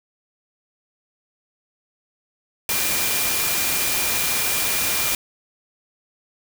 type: tone in noise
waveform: sine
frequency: 2396 Hz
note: D7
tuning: 34 cents sharp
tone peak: -30 dBFS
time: 2.69-5.15 s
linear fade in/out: 2 ms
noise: white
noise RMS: -22 dBFS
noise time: 2.69-5.15 s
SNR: -11 dB
effects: none